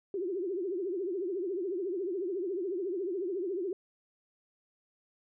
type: tone with vibrato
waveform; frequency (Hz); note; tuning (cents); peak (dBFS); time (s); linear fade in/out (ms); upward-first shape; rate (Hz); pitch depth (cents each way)
sine; 370.2; F#4; +1; -31; 0.14-3.73; 2; triangle; 14; 200
effects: none